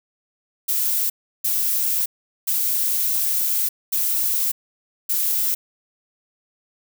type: noise bursts at uneven times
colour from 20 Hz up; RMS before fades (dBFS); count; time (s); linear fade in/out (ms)
violet; -21; 5; 0.68-1.1 / 1.44-2.06 / 2.47-3.69 / 3.92-4.52 / 5.09-5.55; 10
effects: none